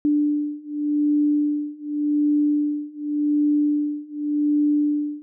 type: beating tone pair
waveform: sine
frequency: 294.8 / 295.67 Hz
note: D4 / D4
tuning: +7 / +12 cents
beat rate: 0.87 Hz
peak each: -22 / -21 dBFS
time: 0.05-5.22 s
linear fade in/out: 0 ms
effects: none